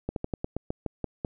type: slowing click train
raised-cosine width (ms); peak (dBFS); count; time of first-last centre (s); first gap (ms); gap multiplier
2; -16; 10; 0.09-1.248; 72; 1.14
effects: none